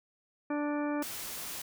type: harmonic tone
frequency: 293.7 Hz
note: D4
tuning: in tune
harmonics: 1 / 2 / 3 / 4 / 5 / 6 / 8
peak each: -31 / -37 / -41 / -43 / -45 / -47 / -49 dBFS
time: 0.5-1.03 s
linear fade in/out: 5 ms
type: noise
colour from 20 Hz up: white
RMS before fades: -40 dBFS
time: 1.02-1.62 s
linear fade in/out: 5 ms
effects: none